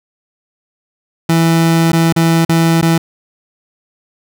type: tone with dropouts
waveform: 30% pulse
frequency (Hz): 165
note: E3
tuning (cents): +2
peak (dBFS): -6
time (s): 1.29-2.98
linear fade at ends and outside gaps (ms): 5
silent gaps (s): 1.92-1.93 / 2.126-2.162 / 2.45-2.492 / 2.814-2.825
effects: none